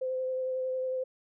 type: tone with vibrato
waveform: sine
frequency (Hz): 516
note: C5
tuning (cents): -24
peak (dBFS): -29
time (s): 0.01-1.04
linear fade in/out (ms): 10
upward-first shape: sine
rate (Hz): 11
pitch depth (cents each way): 13
effects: none